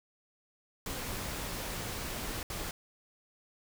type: noise bursts at uneven times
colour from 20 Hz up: pink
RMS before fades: -38 dBFS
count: 2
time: 0.86-2.43 / 2.5-2.71 s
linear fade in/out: 2 ms
effects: none